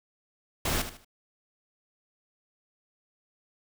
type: noise with echo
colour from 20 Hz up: pink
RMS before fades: -28 dBFS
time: 0.65-0.82 s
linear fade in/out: 5 ms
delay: 76 ms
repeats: 3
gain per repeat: -10 dB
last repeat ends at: 1.048 s
effects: none

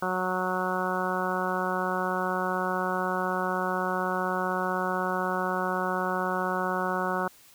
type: harmonic tone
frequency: 184.1 Hz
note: F#3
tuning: 8 cents flat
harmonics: 1 / 2 / 3 / 4 / 5 / 6 / 7 / 8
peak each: -34 / -34 / -34 / -34 / -34 / -34 / -34 / -34 dBFS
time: 0.02-7.28 s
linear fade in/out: 5 ms
effects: white hiss -55 dBFS RMS until 7.54 s

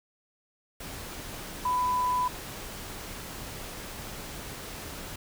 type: tone in noise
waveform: sine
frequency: 997 Hz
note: B5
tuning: 16 cents sharp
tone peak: -24 dBFS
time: 1.65-2.28 s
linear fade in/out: 5 ms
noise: pink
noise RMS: -40 dBFS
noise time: 0.8-5.16 s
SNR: +13 dB
effects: none

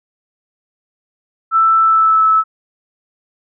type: tone with pitch glide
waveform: sine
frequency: 1325 to 1304.5 Hz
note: E6 to E6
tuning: +9 to -18 cents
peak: -8 dBFS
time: 1.51-2.44 s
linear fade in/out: 50 ms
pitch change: -27 cents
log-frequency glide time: 1.8-2.25 s
effects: none

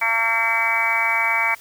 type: harmonic tone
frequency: 227.6 Hz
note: A#3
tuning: 41 cents flat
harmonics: 3 / 4 / 5 / 6 / 7 / 8 / 9 / 10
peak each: -31 / -25 / -28 / -30 / -30 / -31 / -24 / -20 dBFS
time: 0.01-1.55 s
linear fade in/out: 10 ms
effects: white hiss -46 dBFS RMS until 1.6 s

